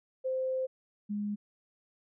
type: tone pair in turn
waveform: sine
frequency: 520 / 206.7 Hz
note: C5 / G#3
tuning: -11 / -8 cents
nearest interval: octave + major third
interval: 1597 cents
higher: first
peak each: -29 / -31 dBFS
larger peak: first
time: 0.24-0.67 / 1.09-1.36 s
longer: first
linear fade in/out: 20 ms
effects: none